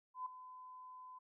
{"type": "tone with ADSR envelope", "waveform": "sine", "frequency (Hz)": 1014, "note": "B5", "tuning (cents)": 45, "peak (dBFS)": -38, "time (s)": [0.14, 1.19], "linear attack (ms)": 120, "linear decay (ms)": 5, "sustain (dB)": -13, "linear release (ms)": 12, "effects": []}